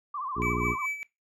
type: tone with vibrato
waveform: sine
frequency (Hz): 1100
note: C#6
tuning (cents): -14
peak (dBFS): -31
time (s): 0.14-0.86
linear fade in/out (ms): 5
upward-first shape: sine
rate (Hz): 14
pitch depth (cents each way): 140
type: harmonic tone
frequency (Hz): 59.8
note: A#1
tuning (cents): +45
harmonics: 1 / 2 / 3 / 4 / 5 / 6 / 7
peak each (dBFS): -35 / -35 / -35 / -35 / -35 / -35 / -35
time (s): 0.35-0.76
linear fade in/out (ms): 50
type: tone with tremolo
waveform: triangle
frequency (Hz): 2300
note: D7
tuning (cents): -37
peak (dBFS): -26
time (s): 0.42-1.03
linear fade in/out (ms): 0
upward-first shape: sine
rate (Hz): 4.9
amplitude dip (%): 75
effects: noise-tail reverb RT60 0.2 s tail -19 dB re dry